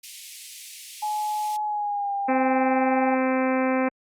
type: high-pass noise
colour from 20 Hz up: white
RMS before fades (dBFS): -39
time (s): 0.03-1.57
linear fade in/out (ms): 10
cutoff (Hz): 2100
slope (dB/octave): 48
type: tone with pitch glide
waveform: sine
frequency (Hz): 847 to 799.5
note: G#5 to G5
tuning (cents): +34 to +34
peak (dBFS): -24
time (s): 1.02-3.15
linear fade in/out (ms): 10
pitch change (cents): -100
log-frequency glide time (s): 1.63-2.14
type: harmonic tone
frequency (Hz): 260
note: C4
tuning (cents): -11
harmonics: 1 / 2 / 3 / 4 / 5 / 6 / 7 / 8 / 9 / 10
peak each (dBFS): -23 / -25 / -30 / -32 / -36 / -36 / -37 / -37 / -36 / -43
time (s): 2.28-3.89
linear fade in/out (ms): 10
effects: low-pass 12000 Hz 12 dB/octave + Opus 48 kbps